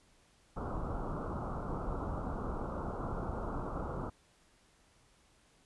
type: low-pass noise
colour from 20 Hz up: pink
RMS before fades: -38 dBFS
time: 0.56-4.1 s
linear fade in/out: 10 ms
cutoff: 1400 Hz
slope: 96 dB/octave
effects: pink hiss -67 dBFS RMS until 5.65 s + resampled to 24000 Hz